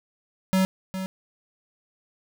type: tone with echo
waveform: square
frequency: 188.9 Hz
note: F#3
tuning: 36 cents sharp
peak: -19 dBFS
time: 0.53-0.65 s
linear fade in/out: 0 ms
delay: 410 ms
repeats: 1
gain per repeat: -10 dB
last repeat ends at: 1.06 s
effects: none